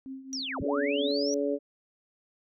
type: tone with tremolo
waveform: sine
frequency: 266 Hz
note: C4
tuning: 29 cents sharp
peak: -35 dBFS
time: 0.06-1.11 s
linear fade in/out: 0 ms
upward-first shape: triangle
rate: 4.3 Hz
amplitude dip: 75%
type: linear two-way sweep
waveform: sine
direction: down then up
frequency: 5920 to 36.88 to 5920 Hz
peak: -32 dBFS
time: 0.33-1.34 s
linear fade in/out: 0 ms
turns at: 0.61 s
type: harmonic tone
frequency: 142.3 Hz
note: C#3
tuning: 46 cents sharp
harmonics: 2 / 3 / 4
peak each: -30 / -30 / -30 dBFS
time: 0.61-1.59 s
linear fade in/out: 50 ms
effects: none